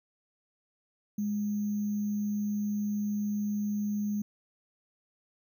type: tone with sample-and-hold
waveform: sine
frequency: 207 Hz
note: G#3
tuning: 5 cents flat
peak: -28 dBFS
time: 1.18-4.22 s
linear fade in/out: 5 ms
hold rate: 6300 Hz
effects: none